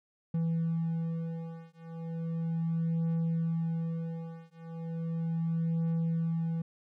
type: beating tone pair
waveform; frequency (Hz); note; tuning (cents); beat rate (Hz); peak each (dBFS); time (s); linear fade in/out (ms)
triangle; 164.8 / 165.16; E3 / E3; 0 / +4; 0.36; -31; 0.34-6.62; 5
effects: none